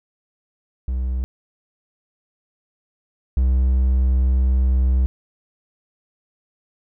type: tone pair in turn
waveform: triangle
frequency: 63.3 / 64.18 Hz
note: B1 / C2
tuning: +43 / -33 cents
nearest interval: unison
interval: 24 cents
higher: second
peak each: -18 / -12 dBFS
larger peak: second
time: 0.88-1.24 / 3.37-5.06 s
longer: second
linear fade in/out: 0 ms
effects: none